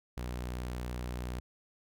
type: tone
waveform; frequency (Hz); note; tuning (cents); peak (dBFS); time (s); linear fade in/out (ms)
sawtooth; 61.3; B1; -12; -32; 0.17-1.4; 5
effects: none